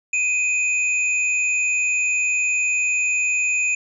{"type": "tone pair together", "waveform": "sine", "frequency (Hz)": [2500, 7079], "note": ["D#7", "A8"], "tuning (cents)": [8, 10], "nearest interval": "octave + tritone", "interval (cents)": 1802, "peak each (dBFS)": [-18, -28], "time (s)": [0.13, 3.75], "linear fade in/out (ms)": 5, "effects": []}